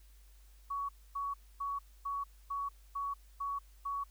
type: tone bursts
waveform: sine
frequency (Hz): 1122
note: C#6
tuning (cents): +21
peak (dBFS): -34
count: 8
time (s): 0.7-4.04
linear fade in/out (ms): 10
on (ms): 190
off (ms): 260
effects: added 50 Hz sine -56 dBFS peak until 4.1 s + white hiss -68 dBFS RMS until 4.1 s